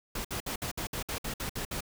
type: noise bursts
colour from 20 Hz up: pink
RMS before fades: -35 dBFS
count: 11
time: 0.15-1.807 s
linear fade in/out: 5 ms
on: 97 ms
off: 59 ms
effects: none